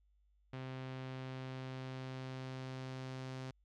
sawtooth tone with low-pass filter sweep, 130.5 Hz, C3, 4 cents flat, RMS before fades -45 dBFS, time 0.53-3.51 s, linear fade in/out 5 ms, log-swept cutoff 3200 to 5500 Hz, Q 1.1, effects added 50 Hz sine -69 dBFS peak until 3.64 s

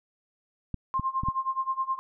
clicks, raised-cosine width 5 ms, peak -19 dBFS, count 4, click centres 0.743 / 0.996 / 1.235 / 1.286 s
sine tone with tremolo, 1058 Hz, C6, 19 cents sharp, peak -23 dBFS, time 0.94-1.99 s, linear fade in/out 0 ms, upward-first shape sine, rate 9.5 Hz, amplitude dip 90%
effects none

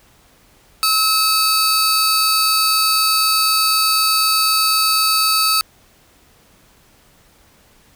sawtooth tone pair together, 1292 / 4568 Hz, E6 / D8, -35 / -49 cents, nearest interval octave + minor seventh, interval 2186 cents, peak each -13 dBFS, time 0.83-5.61 s, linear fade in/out 0 ms, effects pink hiss -52 dBFS RMS until 7.95 s

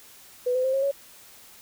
sine tone with pitch steps, 495.9 / 510.4 / 525.4 / 540.8 / 556.6 Hz, B4 / C5 / C5 / C#5 / C#5, +7 / -43 / +7 / -43 / +7 cents, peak -21 dBFS, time 0.46-0.915 s, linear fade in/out 10 ms, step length 91 ms, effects white hiss -50 dBFS RMS until 1.61 s

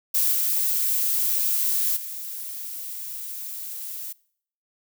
violet noise with level steps, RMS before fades -21 / -23 / -34 dBFS, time 0.14-4.13 s, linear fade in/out 10 ms, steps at 0.32 / 1.96 s, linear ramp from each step 10 ms, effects noise-tail reverb RT60 0.6 s tail -23 dB re dry

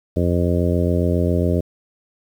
harmonic tone, 87.31 Hz, F2, in tune, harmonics 1 / 2 / 3 / 4 / 5 / 6 / 7, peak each -19 / -22 / -24 / -25 / -26 / -27 / -27 dBFS, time 0.16-1.61 s, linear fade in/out 10 ms, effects 8-bit

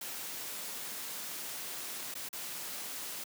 white noise with dropouts, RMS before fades -41 dBFS, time 0.01-3.24 s, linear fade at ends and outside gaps 5 ms, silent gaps 2.142-2.151 / 2.289-2.329 s, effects high-pass 150 Hz 12 dB/octave

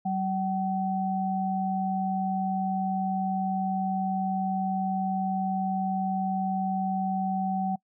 sine tone pair together, 190 / 760 Hz, F#3 / F#5, +46 / +46 cents, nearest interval 2 octaves, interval 2400 cents, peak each -28 dBFS, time 0.05-7.76 s, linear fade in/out 10 ms, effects noise-tail reverb RT60 0.1 s tail -24 dB re dry

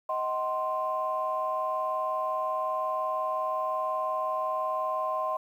sine chord, C diminished, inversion first, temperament just, 627.9 / 753.5 / 1046.5 Hz, Eb5 / Gb5 / C6, +16 / +31 / 0 cents, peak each -31 / -35 / -29 dBFS, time 0.09-5.37 s, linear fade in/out 5 ms, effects tanh soft clip ceiling -18 dBFS + 10-bit

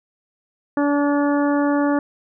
harmonic tone, 287.9 Hz, D4, 34 cents flat, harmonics 1 / 2 / 3 / 4 / 5 / 6, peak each -17 / -23 / -27 / -29 / -31 / -33 dBFS, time 0.77-1.99 s, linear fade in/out 2 ms, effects none

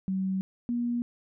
sine tone pair in turn, 190 / 239.4 Hz, F#3 / A#3, +46 / +46 cents, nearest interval major third, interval 400 cents, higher second, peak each -26 dBFS, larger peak neither, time 0.08-0.41 / 0.69-1.02 s, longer neither, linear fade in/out 0 ms, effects none

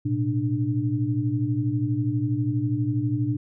sine tone cluster, 113 / 125.3 / 297 Hz, A2 / B2 / D4, +47 / +25 / +20 cents, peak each -26 dBFS, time 0.05-3.37 s, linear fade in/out 10 ms, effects none

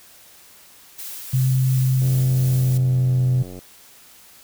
blue noise with tremolo, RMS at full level -33 dBFS, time 0.98-2.78 s, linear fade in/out 10 ms, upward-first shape sine, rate 2.8 Hz, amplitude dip 25%
sine tone with pitch glide, 130 to 126.81 Hz, C3 to B2, -11 to +46 cents, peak -15 dBFS, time 1.33-3.43 s, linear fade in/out 10 ms, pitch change -43 cents, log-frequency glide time 2.02-3.31 s
click train, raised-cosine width 2 ms, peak -24 dBFS, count 144, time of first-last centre 2.02-3.59 s, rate 91.1 Hz
effects white hiss -48 dBFS RMS until 4.43 s

